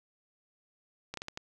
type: slowing click train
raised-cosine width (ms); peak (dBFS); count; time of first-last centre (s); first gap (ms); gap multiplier
0.2; -21; 5; 1.14-1.374; 33; 1.4
effects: none